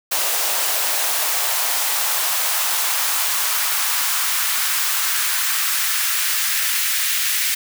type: noise with high-pass filter sweep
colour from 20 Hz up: white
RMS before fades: -20 dBFS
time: 0.11-7.55 s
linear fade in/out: 10 ms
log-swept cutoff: 590 to 1900 Hz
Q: 1.5
effects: none